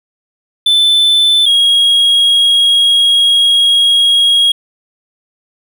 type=tone pair in turn; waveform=triangle; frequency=3520 / 3289 Hz; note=A7 / G#7; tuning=0 / -18 cents; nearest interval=minor second; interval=118 cents; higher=first; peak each=-5 dBFS; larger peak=neither; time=0.66-1.46 / 1.46-4.52 s; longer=second; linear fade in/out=5 ms; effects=none